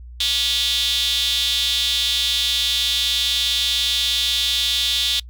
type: tone with high-pass filter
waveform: square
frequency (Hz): 129.9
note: C3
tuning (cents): -12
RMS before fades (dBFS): -20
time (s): 0.2-5.2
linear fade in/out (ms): 5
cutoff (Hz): 3500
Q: 6.5
effects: noise-tail reverb RT60 0.1 s tail -25 dB re dry + added 60 Hz sine -35 dBFS peak until 5.29 s